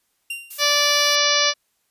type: tone with exponential decay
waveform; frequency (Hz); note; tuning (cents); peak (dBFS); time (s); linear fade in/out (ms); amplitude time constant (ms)
45% pulse; 2772; F7; -14; -24; 0.3-0.65; 5; 74
type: noise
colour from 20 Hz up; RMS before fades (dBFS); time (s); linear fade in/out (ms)
violet; -32; 0.5-1.16; 10
type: harmonic tone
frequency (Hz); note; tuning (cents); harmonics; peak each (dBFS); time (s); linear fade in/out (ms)
583; D5; -13; 1 / 2 / 3 / 4 / 5 / 6 / 7 / 8 / 9 / 10; -25 / -25 / -25 / -25 / -25 / -25 / -25 / -25 / -25 / -25; 0.58-1.54; 50
effects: white hiss -69 dBFS RMS until 1.9 s + resampled to 32000 Hz